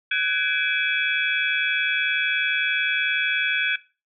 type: tone cluster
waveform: sine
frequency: 1508 / 1659 / 2331 / 2554 / 3359 Hz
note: F#6 / G#6 / D7 / D#7 / G#7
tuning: +32 / -2 / -14 / +45 / +19 cents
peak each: -26 / -27 / -27 / -28 / -28 dBFS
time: 0.11-3.76 s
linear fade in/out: 5 ms
effects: noise-tail reverb RT60 0.3 s tail -17 dB re dry